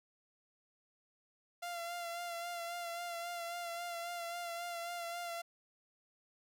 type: tone with vibrato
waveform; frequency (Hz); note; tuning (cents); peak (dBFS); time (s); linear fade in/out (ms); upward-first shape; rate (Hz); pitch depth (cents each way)
sawtooth; 689; F5; -24; -36; 1.62-5.42; 10; sine; 3.7; 29
effects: none